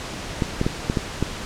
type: clicks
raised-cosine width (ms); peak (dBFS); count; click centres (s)
3; -7; 6; 0.422 / 0.614 / 0.665 / 0.899 / 0.972 / 1.226
effects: pink hiss -32 dBFS RMS until 1.45 s + low-pass 7000 Hz 12 dB/octave